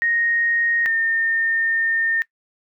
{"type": "tone pair in turn", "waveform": "sine", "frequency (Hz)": [1864.7, 1820], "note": ["A#6", "A#6"], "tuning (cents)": [0, -42], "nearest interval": "unison", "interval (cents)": 42, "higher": "first", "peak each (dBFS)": -17, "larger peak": "neither", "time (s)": [[0.02, 0.86], [0.86, 2.22]], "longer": "second", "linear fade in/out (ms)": 0, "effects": ["noise-tail reverb RT60 0.1 s tail -21 dB re dry"]}